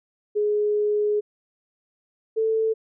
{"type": "tone pair in turn", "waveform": "sine", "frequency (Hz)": [418.2, 443.1], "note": ["G#4", "A4"], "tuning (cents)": [12, 12], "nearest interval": "minor second", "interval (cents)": 100, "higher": "second", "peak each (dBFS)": -19, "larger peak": "neither", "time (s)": [[0.35, 1.21], [2.36, 2.74]], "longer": "first", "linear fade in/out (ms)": 20, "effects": []}